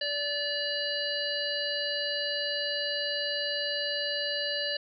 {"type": "harmonic tone", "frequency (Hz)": 580, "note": "D5", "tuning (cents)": -22, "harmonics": [1, 3, 5, 7, 8], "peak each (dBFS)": [-35, -35, -35, -35, -35], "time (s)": [0.01, 4.77], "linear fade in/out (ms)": 5, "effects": []}